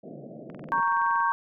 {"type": "band-pass noise", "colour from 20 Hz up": "pink", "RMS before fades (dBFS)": -42, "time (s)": [0.03, 0.81], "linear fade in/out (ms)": 10, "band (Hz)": [130, 690], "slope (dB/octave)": 96}
{"type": "click train", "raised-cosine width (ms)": 0.5, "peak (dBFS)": -31, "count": 16, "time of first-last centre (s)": [0.5, 1.204], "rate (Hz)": 21.3}
{"type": "chord", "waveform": "sine", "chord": "G diminished", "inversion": "first", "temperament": "equal", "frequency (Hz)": [932.3, 1108.7, 1568], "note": ["Bb5", "Db6", "G6"], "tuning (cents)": [0, 0, 0], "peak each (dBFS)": [-25, -25, -29], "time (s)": [0.72, 1.32], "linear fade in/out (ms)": 0}
{"effects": []}